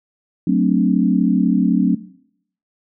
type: chord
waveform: sine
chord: D dominant seventh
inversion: first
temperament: equal with one note detuned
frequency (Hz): 185 / 221.1 / 261.6 / 293.7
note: F#3 / A3 / C4 / D4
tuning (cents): 0 / +9 / 0 / 0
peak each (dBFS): -16 / -20 / -18 / -20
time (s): 0.47-1.95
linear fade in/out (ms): 5
effects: noise-tail reverb RT60 0.7 s tail -19 dB re dry